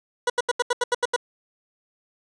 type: tone bursts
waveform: 20% pulse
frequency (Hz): 487.8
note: B4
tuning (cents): -21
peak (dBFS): -14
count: 9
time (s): 0.27-1.163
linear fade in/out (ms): 5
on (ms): 29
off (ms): 79
effects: resampled to 22050 Hz + 8-bit